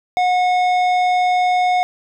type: tone with tanh clipping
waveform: sine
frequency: 727 Hz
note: F#5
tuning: 31 cents flat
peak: -15 dBFS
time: 0.17-1.83 s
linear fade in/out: 0 ms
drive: 12 dB
effects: none